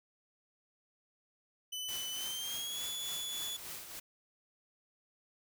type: tone with pitch glide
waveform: sawtooth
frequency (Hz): 3005 to 3432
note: F#7 to A7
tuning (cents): +26 to -44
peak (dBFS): -35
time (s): 1.72-3.57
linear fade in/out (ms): 10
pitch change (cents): +230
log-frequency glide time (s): 2.12-2.87
type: noise with tremolo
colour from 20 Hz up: white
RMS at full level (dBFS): -43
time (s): 1.88-4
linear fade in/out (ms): 10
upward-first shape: triangle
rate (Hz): 3.4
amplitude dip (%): 60
effects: none